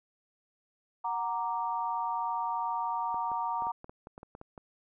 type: chord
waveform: sine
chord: Gb augmented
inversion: none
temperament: equal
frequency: 740 / 932.3 / 1174.7 Hz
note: Gb5 / Bb5 / D6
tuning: 0 / 0 / 0 cents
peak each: -37 / -31 / -37 dBFS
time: 1.04-3.72 s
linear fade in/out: 10 ms
type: clicks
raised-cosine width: 1 ms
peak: -31 dBFS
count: 12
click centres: 3.144 / 3.317 / 3.622 / 3.669 / 3.844 / 3.895 / 4.071 / 4.179 / 4.231 / 4.351 / 4.414 / 4.578 s
effects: none